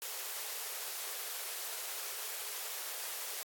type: high-pass noise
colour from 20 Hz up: white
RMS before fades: -41 dBFS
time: 0.02-3.43 s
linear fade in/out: 0 ms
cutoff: 380 Hz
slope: 96 dB/octave
effects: AAC 64 kbps